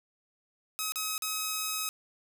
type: tone with dropouts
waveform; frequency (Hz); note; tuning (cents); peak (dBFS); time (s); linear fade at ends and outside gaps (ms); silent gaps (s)
5% pulse; 1273; D#6; +39; -19; 0.79-1.89; 0; 0.921-0.958 / 1.179-1.222
effects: none